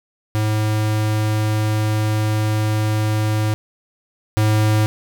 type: tone pair in turn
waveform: square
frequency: 107.5 / 107.5 Hz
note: A2 / A2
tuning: -40 / -40 cents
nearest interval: unison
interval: 0 cents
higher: neither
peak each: -17 / -14 dBFS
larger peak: second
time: 0.35-3.54 / 4.37-4.86 s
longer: first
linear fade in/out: 0 ms
effects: none